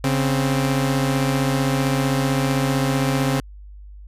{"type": "tone pair together", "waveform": "sawtooth", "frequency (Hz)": [138.59, 261.6], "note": ["C#3", "C4"], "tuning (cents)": [0, 0], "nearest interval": "major seventh", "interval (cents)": 1100, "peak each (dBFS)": [-16, -18], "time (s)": [0.04, 3.4], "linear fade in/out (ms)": 2, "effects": ["added 50 Hz sine -37 dBFS peak until 4.07 s", "resampled to 32000 Hz"]}